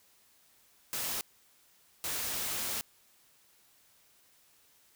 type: noise bursts at uneven times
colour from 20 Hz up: white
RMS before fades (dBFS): -35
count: 2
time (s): 0.93-1.21 / 2.04-2.81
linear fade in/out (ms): 0
effects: white hiss -65 dBFS RMS until 4.95 s